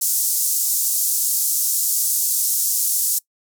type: band-pass noise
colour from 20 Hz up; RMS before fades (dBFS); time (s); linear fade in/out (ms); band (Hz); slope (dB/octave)
white; -20; 0.01-3.19; 10; 6000 to 15000; 24
effects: noise-tail reverb RT60 0.1 s tail -22 dB re dry